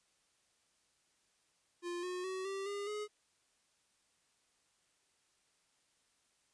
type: tone with pitch steps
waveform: square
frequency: 349.2 / 362.4 / 376 / 390.2 / 404.8 / 420.1 Hz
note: F4 / F#4 / F#4 / G4 / G#4 / G#4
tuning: 0 / -36 / +28 / -8 / -44 / +20 cents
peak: -39 dBFS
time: 1.82-3.08 s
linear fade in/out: 50 ms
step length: 210 ms
effects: white hiss -75 dBFS RMS until 6.53 s + resampled to 22050 Hz